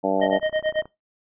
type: harmonic tone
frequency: 96.5 Hz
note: G2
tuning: 27 cents flat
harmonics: 2 / 3 / 4 / 5 / 6 / 7 / 8 / 9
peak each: -30 / -26 / -31 / -27 / -25 / -26 / -31 / -30 dBFS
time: 0.03-0.39 s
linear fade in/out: 20 ms
type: click train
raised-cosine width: 1 ms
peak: -27 dBFS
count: 21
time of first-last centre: 0.2-0.856 s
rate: 30.5 Hz
type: tone with tremolo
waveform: square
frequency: 622.3 Hz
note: D#5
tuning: in tune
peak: -19 dBFS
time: 0.21-0.82 s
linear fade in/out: 10 ms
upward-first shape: sine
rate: 9.1 Hz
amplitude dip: 100%
effects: noise-tail reverb RT60 0.2 s tail -20 dB re dry + resampled to 8000 Hz